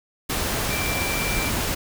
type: tone in noise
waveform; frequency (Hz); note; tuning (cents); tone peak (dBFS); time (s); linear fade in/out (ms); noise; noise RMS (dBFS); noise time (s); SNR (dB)
sine; 2349; D7; 0; -28; 0.7-1.5; 10; pink; -25; 0.29-1.75; -6
effects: none